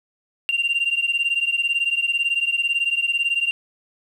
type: beating tone pair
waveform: sine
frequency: 2770 / 2788 Hz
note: F7 / F7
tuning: -15 / -4 cents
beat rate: 18 Hz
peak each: -20 / -21 dBFS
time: 0.49-3.51 s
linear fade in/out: 0 ms
effects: tanh soft clip ceiling -14 dBFS + 9-bit